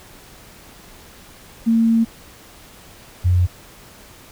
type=tone pair in turn; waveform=sine; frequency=227.5 / 89.53 Hz; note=A#3 / F2; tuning=-42 / +44 cents; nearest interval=octave + major third; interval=1614 cents; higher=first; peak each=-12 dBFS; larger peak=neither; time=1.66-2.05 / 3.24-3.47 s; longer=first; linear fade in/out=20 ms; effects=pink hiss -44 dBFS RMS until 4.31 s